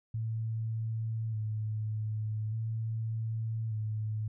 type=tone with vibrato; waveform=sine; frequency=110 Hz; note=A2; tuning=in tune; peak=-31 dBFS; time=0.14-4.28 s; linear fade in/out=5 ms; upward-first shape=square; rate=0.42 Hz; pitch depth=30 cents each way; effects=none